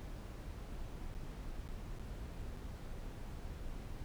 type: noise with dropouts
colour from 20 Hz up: brown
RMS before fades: -45 dBFS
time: 0-4.04 s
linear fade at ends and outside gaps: 0 ms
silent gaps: 1.142-1.15 / 1.679-1.688 / 1.988-1.996 / 2.566-2.572 s
effects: none